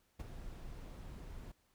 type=noise with ADSR envelope; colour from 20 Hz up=brown; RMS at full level=-40 dBFS; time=0.19-1.52 s; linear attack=11 ms; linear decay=22 ms; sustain=-8 dB; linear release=8 ms; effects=pink hiss -75 dBFS RMS until 1.74 s